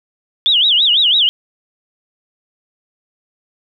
sine tone with vibrato, 3322 Hz, G#7, in tune, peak -9 dBFS, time 0.46-1.29 s, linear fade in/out 0 ms, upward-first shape sine, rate 6 Hz, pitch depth 270 cents each way, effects none

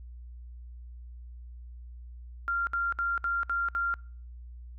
sine tone bursts, 1387 Hz, F6, 12 cents flat, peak -26 dBFS, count 6, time 2.48-3.94 s, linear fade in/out 0 ms, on 190 ms, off 64 ms, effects noise-tail reverb RT60 0.5 s tail -26 dB re dry + added 60 Hz sine -42 dBFS peak until 4.78 s

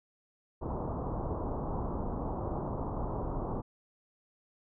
pink low-pass noise, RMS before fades -35 dBFS, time 0.61-3.62 s, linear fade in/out 20 ms, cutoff 1100 Hz, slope 48 dB/octave, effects none

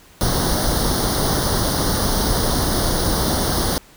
pink noise with comb filter, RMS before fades -19 dBFS, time 0.21-3.78 s, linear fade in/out 0 ms, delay 0.2 ms, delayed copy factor +0.9, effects pink hiss -48 dBFS RMS until 3.96 s

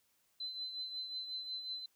sine tone with tremolo, 4047 Hz, B7, 42 cents sharp, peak -37 dBFS, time 0.4-1.86 s, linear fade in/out 5 ms, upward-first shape triangle, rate 5.5 Hz, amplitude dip 60%, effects white hiss -75 dBFS RMS until 1.95 s

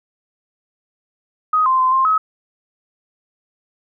sine tone with pitch steps, 1254 / 1043 / 1032 / 1056 / 1278 Hz, D#6 / C6 / C6 / C6 / D#6, +13 / -6 / -24 / +16 / +46 cents, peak -12 dBFS, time 1.53-2.18 s, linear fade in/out 5 ms, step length 130 ms, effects none

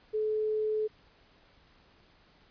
sine tone, 430.7 Hz, A4, 37 cents flat, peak -27 dBFS, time 0.13-0.88 s, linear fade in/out 20 ms, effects pink hiss -62 dBFS RMS until 2.5 s + resampled to 11025 Hz

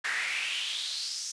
brown noise with high-pass filter sweep, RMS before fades -33 dBFS, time 0.04-1.32 s, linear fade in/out 10 ms, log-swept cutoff 1700 to 6000 Hz, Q 4.4, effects resampled to 22050 Hz

